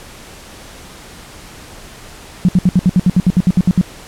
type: tone bursts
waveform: sine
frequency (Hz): 181.5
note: F#3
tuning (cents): -33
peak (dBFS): -6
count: 14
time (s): 2.45-3.812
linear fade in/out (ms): 0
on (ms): 36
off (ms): 66
effects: pink hiss -36 dBFS RMS until 4.07 s + low-pass 11000 Hz 12 dB/octave